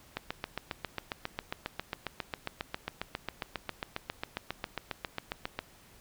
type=click train; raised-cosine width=0.3 ms; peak=-17 dBFS; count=41; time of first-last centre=0.17-5.59 s; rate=7.38 Hz; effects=pink hiss -58 dBFS RMS until 6 s

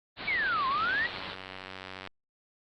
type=low-pass noise; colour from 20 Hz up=white; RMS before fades=-38 dBFS; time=0.16-1.37 s; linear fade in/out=50 ms; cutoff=4400 Hz; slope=96 dB/octave
type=exponential two-way sweep; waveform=sine; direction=down then up; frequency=2349 to 1027 to 1975 Hz; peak=-26 dBFS; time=0.27-1.07 s; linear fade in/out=10 ms; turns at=0.67 s
type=click train; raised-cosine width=0.3 ms; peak=-24 dBFS; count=123; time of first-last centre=0.78-2.074 s; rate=94.3 Hz
effects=Opus 24 kbps

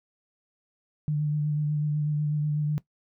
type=tone with vibrato; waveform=sine; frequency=149.6 Hz; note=D3; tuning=32 cents sharp; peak=-23 dBFS; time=1.08-2.78 s; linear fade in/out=0 ms; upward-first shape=sine; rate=8.1 Hz; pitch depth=21 cents each way; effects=noise-tail reverb RT60 0.1 s tail -18 dB re dry

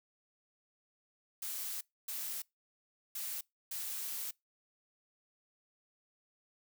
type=noise bursts at uneven times; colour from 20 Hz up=blue; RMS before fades=-40 dBFS; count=4; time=1.42-1.81 / 2.08-2.42 / 3.15-3.41 / 3.71-4.31 s; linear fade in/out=5 ms; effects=noise-tail reverb RT60 0.2 s tail -25 dB re dry

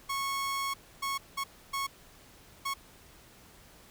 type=tone bursts at uneven times; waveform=sawtooth; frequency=1100 Hz; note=C#6; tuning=14 cents flat; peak=-27 dBFS; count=5; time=0.09-0.74 / 1.02-1.18 / 1.37-1.44 / 1.73-1.87 / 2.65-2.74 s; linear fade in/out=10 ms; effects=pink hiss -56 dBFS RMS until 3.9 s

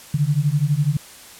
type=beating tone pair; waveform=sine; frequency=140.6 / 152.6 Hz; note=C#3 / D#3; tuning=+25 / -33 cents; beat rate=12 Hz; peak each=-19 dBFS; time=0.14-0.97 s; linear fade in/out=5 ms; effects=white hiss -42 dBFS RMS until 1.39 s + low-pass 12000 Hz 12 dB/octave

